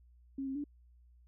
sine tone with pitch steps, 271.6 / 267.7 / 289.5 Hz, C#4 / C4 / D4, -35 / +40 / -25 cents, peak -35 dBFS, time 0.38-0.641 s, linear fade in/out 5 ms, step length 87 ms, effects added 60 Hz sine -59 dBFS peak until 1.27 s

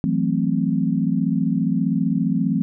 sine chord, F# half-diminished seventh, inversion third, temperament equal, 164.81 / 185 / 220 / 261.6 Hz, E3 / F#3 / A3 / C4, 0 / 0 / 0 / 0 cents, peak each -23 dBFS, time 0.04-2.62 s, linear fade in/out 0 ms, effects none

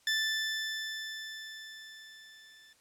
20% pulse tone with level ramp, 1760 Hz, A6, in tune, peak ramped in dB -22 to -51 dBFS, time 0.07-2.73 s, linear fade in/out 2 ms, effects white hiss -66 dBFS RMS until 2.8 s + low-pass 10000 Hz 12 dB/octave

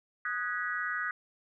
sine chord, G# minor seventh, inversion second, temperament equal with one note detuned, 1244.5 / 1480 / 1661.2 / 1934.9 Hz, D#6 / F#6 / G#6 / B6, 0 / 0 / 0 / -36 cents, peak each -37 / -35 / -37 / -37 dBFS, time 0.25-1.11 s, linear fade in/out 2 ms, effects none

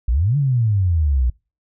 sine exponential two-way sweep, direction up then down, 51.91 to 148.1 to 58.8 Hz, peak -14 dBFS, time 0.08-1.3 s, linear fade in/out 5 ms, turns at 0.37 s, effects noise-tail reverb RT60 0.3 s tail -25 dB re dry

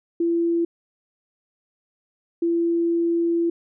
sine tone bursts at uneven times, 338 Hz, E4, 43 cents sharp, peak -18 dBFS, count 2, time 0.2-0.65 / 2.42-3.5 s, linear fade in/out 5 ms, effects none

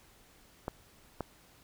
clicks, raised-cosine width 1 ms, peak -20 dBFS, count 2, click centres 0.681 / 1.207 s, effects pink hiss -61 dBFS RMS until 1.63 s

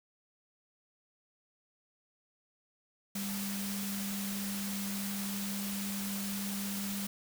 sine tone in noise, 199.1 Hz, G3, 27 cents sharp, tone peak -36 dBFS, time 3.15-7.07 s, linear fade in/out 5 ms, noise white, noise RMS -40 dBFS, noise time 3.15-7.07 s, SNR +1 dB, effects none

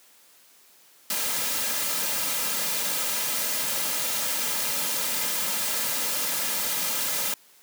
white noise with comb filter, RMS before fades -27 dBFS, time 1.1-7.34 s, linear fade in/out 2 ms, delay 2.7 ms, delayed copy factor -0.55, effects white hiss -56 dBFS RMS until 7.62 s + high-pass 200 Hz 12 dB/octave

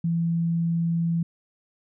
sine tone, 167.6 Hz, E3, 29 cents sharp, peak -21 dBFS, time 0.04-1.23 s, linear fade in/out 5 ms, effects none

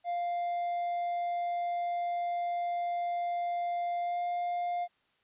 triangle tone with pitch glide, 698.5 to 703.8 Hz, F5 to F5, 0 to +13 cents, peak -28 dBFS, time 0.04-4.88 s, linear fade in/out 50 ms, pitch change +13 cents, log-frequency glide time 4.01-4.2 s, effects white hiss -71 dBFS RMS until 5.23 s + resampled to 8000 Hz

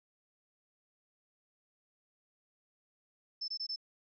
sine tone bursts, 5274 Hz, E8, in tune, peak -35 dBFS, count 4, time 3.41-3.761 s, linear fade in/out 10 ms, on 72 ms, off 21 ms, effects none

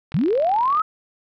click train, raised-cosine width 0.3 ms, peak -22 dBFS, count 30, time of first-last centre 0.12-0.796 s, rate 42.9 Hz
sine linear sweep, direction up, 123.47 to 1307 Hz, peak -16 dBFS, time 0.14-0.82 s, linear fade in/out 5 ms
effects none

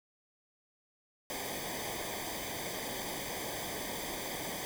pink noise with comb filter, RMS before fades -39 dBFS, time 1.3-4.65 s, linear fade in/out 0 ms, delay 0.73 ms, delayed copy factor -0.8, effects none

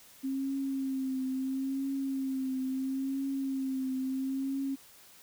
sine tone with vibrato, 266.8 Hz, C4, 34 cents sharp, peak -30 dBFS, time 0.23-4.76 s, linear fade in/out 20 ms, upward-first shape triangle, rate 0.74 Hz, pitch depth 43 cents each way, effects white hiss -56 dBFS RMS until 5.22 s

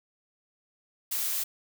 blue noise, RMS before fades -30 dBFS, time 1.11-1.44 s, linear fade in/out 10 ms, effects none

